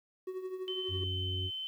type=tone with tremolo; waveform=triangle; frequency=372.7 Hz; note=F#4; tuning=13 cents sharp; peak=-32 dBFS; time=0.27-1.04 s; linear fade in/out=5 ms; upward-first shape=triangle; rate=12 Hz; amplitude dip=70%
type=tone; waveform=sine; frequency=3067 Hz; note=G7; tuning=38 cents flat; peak=-36 dBFS; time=0.68-1.67 s; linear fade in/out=0 ms
type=harmonic tone; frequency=92.5 Hz; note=F#2; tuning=in tune; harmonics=1 / 3 / 4; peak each=-34 / -50 / -45 dBFS; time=0.88-1.51 s; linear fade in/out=50 ms
effects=11-bit